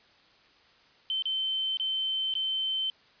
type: tone with dropouts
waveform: sine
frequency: 3087 Hz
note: G7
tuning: 27 cents flat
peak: -27 dBFS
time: 1.1-2.9 s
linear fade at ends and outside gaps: 1 ms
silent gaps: 1.223-1.255 / 1.771-1.798 / 2.339-2.352 s
effects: white hiss -60 dBFS RMS until 3.2 s + resampled to 11025 Hz